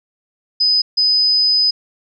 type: tone bursts at uneven times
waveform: sine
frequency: 5010 Hz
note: D#8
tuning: 11 cents sharp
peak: -11 dBFS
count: 2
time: 0.6-0.82 / 0.97-1.71 s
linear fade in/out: 10 ms
effects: none